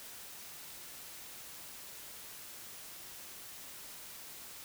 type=silence; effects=white hiss -49 dBFS RMS until 4.64 s